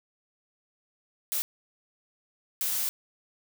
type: noise bursts at uneven times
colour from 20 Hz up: blue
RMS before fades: -29 dBFS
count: 2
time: 1.32-1.42 / 2.61-2.89 s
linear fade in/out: 0 ms
effects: none